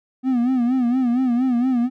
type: tone with vibrato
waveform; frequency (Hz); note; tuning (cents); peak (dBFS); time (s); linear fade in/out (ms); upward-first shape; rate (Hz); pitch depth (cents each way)
triangle; 249; B3; +14; -14; 0.23-1.9; 50; sine; 4.3; 100
effects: none